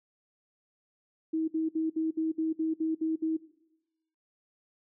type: tone bursts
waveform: sine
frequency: 319.8 Hz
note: D#4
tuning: 48 cents sharp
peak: -26 dBFS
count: 10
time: 1.33-3.37 s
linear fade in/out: 10 ms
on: 150 ms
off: 60 ms
effects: noise-tail reverb RT60 0.9 s tail -17 dB re dry